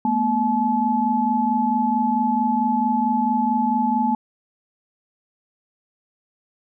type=tone cluster; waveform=sine; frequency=218.4 / 242.9 / 860 Hz; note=A3 / B3 / A5; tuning=-13 / -29 / -40 cents; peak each=-24 / -22 / -20 dBFS; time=0.05-4.15 s; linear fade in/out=2 ms; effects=none